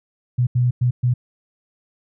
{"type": "tone bursts at uneven times", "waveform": "sine", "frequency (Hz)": 123.47, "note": "B2", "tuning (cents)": 0, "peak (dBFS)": -14, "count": 4, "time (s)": [[0.38, 0.47], [0.55, 0.71], [0.81, 0.91], [1.03, 1.14]], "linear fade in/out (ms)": 10, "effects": []}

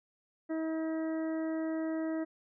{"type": "harmonic tone", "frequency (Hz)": 320, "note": "D#4", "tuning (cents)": 49, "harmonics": [1, 2, 3, 4, 5, 6], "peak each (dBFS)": [-32, -39, -52, -51, -52, -51], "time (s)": [0.49, 2.25], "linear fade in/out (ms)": 20, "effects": []}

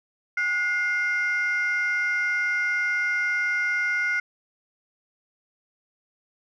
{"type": "tone pair together", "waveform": "sine", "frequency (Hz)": [1451, 2106], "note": ["F#6", "C7"], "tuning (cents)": [-34, 11], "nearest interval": "tritone", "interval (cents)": 645, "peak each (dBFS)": -23, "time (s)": [0.37, 4.2], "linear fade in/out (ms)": 5, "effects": ["tanh soft clip ceiling -18 dBFS"]}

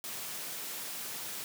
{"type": "high-pass noise", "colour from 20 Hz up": "white", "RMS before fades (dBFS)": -40, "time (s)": [0.04, 1.44], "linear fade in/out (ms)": 0, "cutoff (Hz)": 110, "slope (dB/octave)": 48, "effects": []}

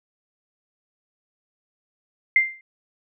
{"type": "tone with exponential decay", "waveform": "sine", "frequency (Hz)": 2093, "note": "C7", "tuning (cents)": 0, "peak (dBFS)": -10, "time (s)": [2.36, 2.61], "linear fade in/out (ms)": 2, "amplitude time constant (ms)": 53, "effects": []}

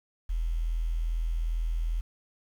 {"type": "tone with quantisation", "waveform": "sine", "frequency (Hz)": 41.2, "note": "E1", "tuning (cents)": 0, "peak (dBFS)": -26, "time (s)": [0.29, 2.01], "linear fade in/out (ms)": 10, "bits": 9, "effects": []}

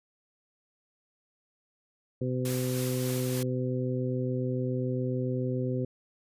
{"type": "harmonic tone", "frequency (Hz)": 127.1, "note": "C3", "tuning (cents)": -50, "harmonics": [1, 2, 3, 4], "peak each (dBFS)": [-30, -33, -35, -36], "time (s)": [2.21, 5.85], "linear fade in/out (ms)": 5}
{"type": "noise with tremolo", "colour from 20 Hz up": "white", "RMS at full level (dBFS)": -37, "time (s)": [2.45, 3.43], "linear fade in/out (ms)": 2, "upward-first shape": "sine", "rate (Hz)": 3.4, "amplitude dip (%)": 25}
{"effects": ["resampled to 32000 Hz"]}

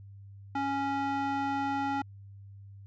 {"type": "tone with band-pass filter", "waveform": "square", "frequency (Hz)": 277.2, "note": "C#4", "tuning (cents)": 0, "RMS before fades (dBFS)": -31, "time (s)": [0.55, 2.02], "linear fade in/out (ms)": 5, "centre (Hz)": 910, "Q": 1.3, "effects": ["added 99 Hz sine -46 dBFS peak until 2.86 s", "resampled to 16000 Hz"]}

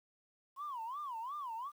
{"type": "tone with vibrato", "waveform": "sine", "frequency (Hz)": 1034, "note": "C6", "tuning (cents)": -21, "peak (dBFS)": -38, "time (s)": [0.56, 1.72], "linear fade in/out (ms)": 50, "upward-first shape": "sine", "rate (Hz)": 2.8, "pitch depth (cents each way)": 260, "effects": ["tanh soft clip ceiling -36 dBFS", "11-bit"]}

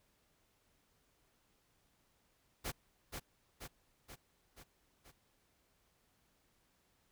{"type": "noise with echo", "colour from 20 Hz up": "pink", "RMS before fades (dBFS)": -40, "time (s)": [2.64, 2.72], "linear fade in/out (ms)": 20, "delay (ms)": 480, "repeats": 5, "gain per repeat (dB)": -4, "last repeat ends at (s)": 5.12, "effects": ["pink hiss -75 dBFS RMS until 7.11 s"]}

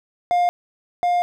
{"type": "tone pair in turn", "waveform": "triangle", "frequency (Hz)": [707, 707], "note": ["F5", "F5"], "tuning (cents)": [21, 21], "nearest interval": "unison", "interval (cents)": 0, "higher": "neither", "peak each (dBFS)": [-13, -14], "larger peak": "first", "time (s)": [[0.31, 0.49], [1.03, 1.22]], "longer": "second", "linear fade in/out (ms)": 0, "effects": []}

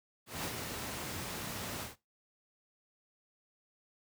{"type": "noise with ADSR envelope", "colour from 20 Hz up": "pink", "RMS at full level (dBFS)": -36, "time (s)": [0.26, 1.96], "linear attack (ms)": 180, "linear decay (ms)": 62, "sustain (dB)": -4, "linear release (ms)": 140, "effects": ["noise-tail reverb RT60 0.2 s tail -17 dB re dry", "high-pass 80 Hz 12 dB/octave"]}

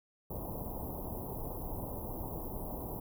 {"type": "band-stop noise", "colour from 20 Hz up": "pink", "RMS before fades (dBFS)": -40, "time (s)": [0.3, 3], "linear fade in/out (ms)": 5, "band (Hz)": [970, 12000], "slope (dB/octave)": 48, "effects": []}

